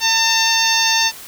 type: harmonic tone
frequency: 901 Hz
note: A5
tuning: 41 cents sharp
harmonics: 1 / 2 / 3 / 4 / 5 / 6 / 7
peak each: -21 / -21 / -21 / -21 / -21 / -21 / -21 dBFS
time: 0-1.12 s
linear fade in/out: 50 ms
effects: white hiss -36 dBFS RMS until 1.27 s